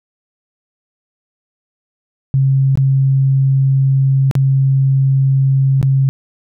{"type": "tone with dropouts", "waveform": "sine", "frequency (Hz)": 135, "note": "C#3", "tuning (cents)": -45, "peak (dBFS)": -9, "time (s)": [2.34, 6.09], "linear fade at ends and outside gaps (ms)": 0, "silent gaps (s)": [[2.755, 2.774], [4.312, 4.353], [5.814, 5.828]], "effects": []}